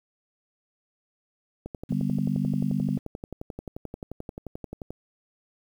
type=click train; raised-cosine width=2 ms; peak=-22 dBFS; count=38; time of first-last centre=1.66-4.906 s; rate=11.4 Hz
type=harmonic tone; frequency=49 Hz; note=G1; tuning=in tune; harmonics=3 / 4 / 5; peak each=-28 / -27 / -29 dBFS; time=1.89-2.99 s; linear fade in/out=20 ms
effects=9-bit